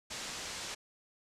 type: low-pass noise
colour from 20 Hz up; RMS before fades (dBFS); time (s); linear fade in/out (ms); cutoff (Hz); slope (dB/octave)
white; -42; 0.1-0.75; 10; 7300; 24
effects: resampled to 32000 Hz